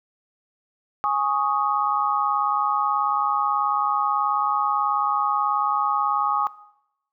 sine chord, Ab suspended fourth, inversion none, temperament just, 830.6 / 1107.5 / 1245.9 Hz, Ab5 / Db6 / Eb6, 0 / -2 / +2 cents, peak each -24 dBFS, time 1.04-6.47 s, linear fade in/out 0 ms, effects noise-tail reverb RT60 0.8 s tail -18 dB re dry

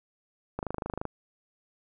click train, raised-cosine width 1 ms, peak -18 dBFS, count 13, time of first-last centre 0.59-1.053 s, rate 25.9 Hz, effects none

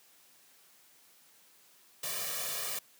white noise with comb filter, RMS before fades -36 dBFS, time 2.03-2.79 s, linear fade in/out 5 ms, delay 1.7 ms, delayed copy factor +1, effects white hiss -62 dBFS RMS until 2.99 s + high-pass 150 Hz 12 dB/octave

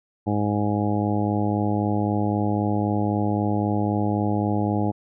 harmonic tone, 103.83 Hz, G#2, in tune, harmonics 1 / 2 / 3 / 4 / 5 / 6 / 7 / 8, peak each -25 / -25 / -26 / -33 / -33 / -35 / -32 / -31 dBFS, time 0.26-4.92 s, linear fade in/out 20 ms, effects none

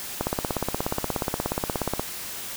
click train, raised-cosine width 1 ms, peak -10 dBFS, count 31, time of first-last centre 0.21-1.996 s, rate 16.8 Hz, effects white hiss -35 dBFS RMS until 2.56 s

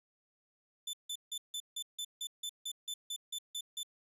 sawtooth tone bursts, 3520 Hz, A7, in tune, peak -34 dBFS, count 14, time 0.87-3.832 s, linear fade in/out 5 ms, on 63 ms, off 160 ms, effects resampled to 32000 Hz

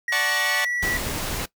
triangle tone with pitch glide, 1900 to 1946.7 Hz, A#6 to B6, +33 to -25 cents, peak -22 dBFS, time 0.08-0.97 s, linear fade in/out 2 ms, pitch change +42 cents, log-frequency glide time 0.4-0.62 s
10% pulse chord, D major seventh, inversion none, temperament equal, 587.3 / 740 / 880 / 1108.7 Hz, D5 / F#5 / A5 / C#6, 0 / 0 / 0 / 0 cents, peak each -21 / -20 / -22 / -20 dBFS, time 0.12-0.65 s, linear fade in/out 5 ms
pink noise, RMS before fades -28 dBFS, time 0.82-1.46 s, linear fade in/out 10 ms
effects noise-tail reverb RT60 0.1 s tail -19 dB re dry

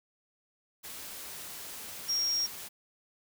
sine tone in noise, 5588 Hz, F8, in tune, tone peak -27 dBFS, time 2.08-2.47 s, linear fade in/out 20 ms, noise white, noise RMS -43 dBFS, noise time 0.83-2.69 s, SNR +13 dB, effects none

